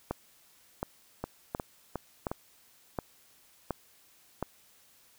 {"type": "two click trains", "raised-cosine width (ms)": 1, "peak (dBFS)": [-17, -19], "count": [7, 4], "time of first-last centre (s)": [[0.11, 4.427], [1.24, 2.315]], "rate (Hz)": [1.39, 2.79], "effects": ["white hiss -62 dBFS RMS until 5.18 s"]}